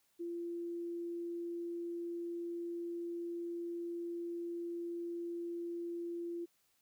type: tone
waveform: sine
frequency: 342.6 Hz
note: F4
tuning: 33 cents flat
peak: -38 dBFS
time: 0.19-6.46 s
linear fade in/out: 20 ms
effects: white hiss -75 dBFS RMS until 6.81 s